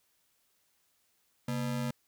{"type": "ring-modulated tone", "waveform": "square", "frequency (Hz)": 185, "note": "F#3", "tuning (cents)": 0, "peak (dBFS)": -29, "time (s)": [1.48, 1.91], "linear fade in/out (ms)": 5, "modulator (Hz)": 50.2, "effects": ["white hiss -73 dBFS RMS until 2.07 s"]}